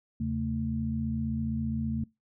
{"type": "tone cluster", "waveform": "sine", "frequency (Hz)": [79.7, 134.9, 223.7], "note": ["D#2", "C#3", "A3"], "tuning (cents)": [42, -47, 29], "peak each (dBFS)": [-35, -34, -30], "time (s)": [0.2, 2.04], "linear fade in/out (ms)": 5, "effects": ["noise-tail reverb RT60 0.2 s tail -22 dB re dry"]}